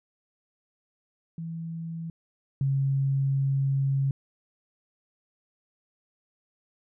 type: tone pair in turn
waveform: sine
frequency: 164.81 / 136.72 Hz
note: E3 / C#3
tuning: 0 / -24 cents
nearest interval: minor third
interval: 324 cents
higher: first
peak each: -32 / -22 dBFS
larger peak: second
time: 1.38-2.1 / 2.61-4.11 s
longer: second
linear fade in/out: 2 ms
effects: none